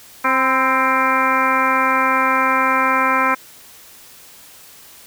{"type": "harmonic tone with a mistuned harmonic", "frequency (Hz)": 263.5, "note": "C4", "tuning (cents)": 12, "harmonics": [1, 2, 3, 4, 5, 6, 7, 8, 9], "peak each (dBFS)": [-25, -25, -26, -18, -19, -23, -28, -25, -24], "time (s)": [0.24, 3.35], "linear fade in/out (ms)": 10, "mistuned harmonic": 4, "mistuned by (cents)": -42, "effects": ["white hiss -43 dBFS RMS until 5.06 s"]}